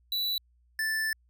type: tone pair in turn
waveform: square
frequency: 3951 / 1760 Hz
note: B7 / A6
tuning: 0 / 0 cents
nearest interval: octave + major second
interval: 1400 cents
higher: first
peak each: -28 dBFS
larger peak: neither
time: 0.12-0.38 / 0.79-1.13 s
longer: second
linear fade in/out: 2 ms
effects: added 60 Hz sine -62 dBFS peak until 1.29 s